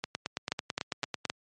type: two click trains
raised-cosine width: 0.2 ms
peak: -14 / -12 dBFS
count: 12 / 4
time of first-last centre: 0.04-1.253 / 0.52-1.299 s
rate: 9.07 / 3.85 Hz
effects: high-pass 100 Hz 12 dB/octave + MP3 48 kbps